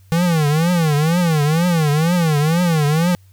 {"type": "tone with vibrato", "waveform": "square", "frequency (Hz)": 161.2, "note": "E3", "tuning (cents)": -38, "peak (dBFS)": -14, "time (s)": [0.12, 3.15], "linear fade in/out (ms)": 0, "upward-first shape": "triangle", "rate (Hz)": 2.1, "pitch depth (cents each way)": 210, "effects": ["added 95 Hz sine -45 dBFS peak until 3.32 s", "white hiss -59 dBFS RMS until 3.32 s"]}